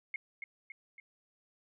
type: tone with echo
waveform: sine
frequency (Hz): 2160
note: C#7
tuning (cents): -45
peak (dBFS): -34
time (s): 0.14-0.16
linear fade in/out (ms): 2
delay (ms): 280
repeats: 3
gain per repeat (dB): -5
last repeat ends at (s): 1
effects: none